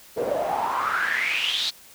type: noise with band-pass filter sweep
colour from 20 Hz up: pink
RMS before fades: -25 dBFS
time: 0.16-1.71 s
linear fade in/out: 20 ms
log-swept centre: 450 to 4200 Hz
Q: 7.7
effects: white hiss -49 dBFS RMS until 1.94 s